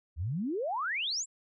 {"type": "exponential sweep", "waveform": "sine", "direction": "up", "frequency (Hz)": [70.7, 7902], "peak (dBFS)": -30, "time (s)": [0.16, 1.26], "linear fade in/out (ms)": 50, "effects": []}